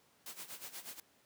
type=noise with tremolo; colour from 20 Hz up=white; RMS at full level=-45 dBFS; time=0.26-1 s; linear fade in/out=2 ms; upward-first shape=sine; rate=8.3 Hz; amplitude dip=80%; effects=pink hiss -69 dBFS RMS until 1.25 s + high-pass 150 Hz 12 dB/octave